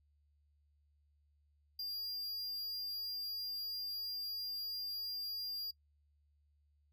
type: tone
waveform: square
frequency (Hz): 4799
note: D8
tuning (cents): +37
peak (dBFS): -39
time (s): 1.79-5.71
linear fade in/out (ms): 5
effects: noise-tail reverb RT60 0.1 s tail -22 dB re dry + added 73 Hz sine -70 dBFS peak until 6.92 s